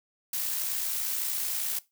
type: noise with amplitude modulation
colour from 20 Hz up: blue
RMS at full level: -29 dBFS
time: 0.33-1.79 s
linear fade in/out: 5 ms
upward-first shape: sine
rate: 60 Hz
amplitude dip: 40%
effects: noise-tail reverb RT60 0.2 s tail -18 dB re dry